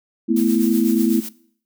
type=chord; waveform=sine; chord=A suspended second; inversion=none; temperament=just; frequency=220 / 247.5 / 330 Hz; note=A3 / B3 / E4; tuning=0 / +4 / +2 cents; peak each=-19 dBFS; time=0.28-1.21 s; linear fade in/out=20 ms
type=noise with tremolo; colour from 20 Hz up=blue; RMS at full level=-30 dBFS; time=0.36-1.29 s; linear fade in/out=5 ms; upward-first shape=triangle; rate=8 Hz; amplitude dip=60%
effects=noise-tail reverb RT60 0.6 s tail -21 dB re dry